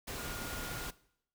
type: tone in noise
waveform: sine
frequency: 1424 Hz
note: F6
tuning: 33 cents sharp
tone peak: -46 dBFS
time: 0.18-0.9 s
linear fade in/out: 10 ms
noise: pink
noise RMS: -41 dBFS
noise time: 0.07-0.91 s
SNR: -8 dB
effects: noise-tail reverb RT60 0.7 s tail -20 dB re dry